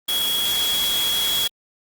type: tone in noise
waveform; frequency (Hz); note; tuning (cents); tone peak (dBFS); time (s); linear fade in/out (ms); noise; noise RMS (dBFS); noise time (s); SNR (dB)
sine; 3333; G#7; +5; -20; 0.08-1.48; 10; white; -26; 0.08-1.48; +3
effects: Opus 32 kbps